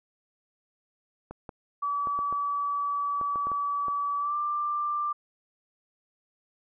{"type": "clicks", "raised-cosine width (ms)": 1, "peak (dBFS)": -25, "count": 10, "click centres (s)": [1.31, 1.492, 2.072, 2.19, 2.326, 3.213, 3.358, 3.47, 3.517, 3.883]}
{"type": "tone with pitch glide", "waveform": "sine", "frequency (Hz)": [1147, 1184], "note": ["D6", "D6"], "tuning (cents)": [-41, 14], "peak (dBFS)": -26, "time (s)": [1.82, 5.13], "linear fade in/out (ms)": 10, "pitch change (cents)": 55, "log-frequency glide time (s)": [4.19, 4.36]}
{"effects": []}